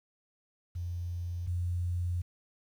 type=tone pair in turn; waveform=sine; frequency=87.31 / 88.07 Hz; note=F2 / F2; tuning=0 / +15 cents; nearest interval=unison; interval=15 cents; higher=second; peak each=-33 / -29 dBFS; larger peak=second; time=0.75-1.47 / 1.47-2.22 s; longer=second; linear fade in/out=10 ms; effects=10-bit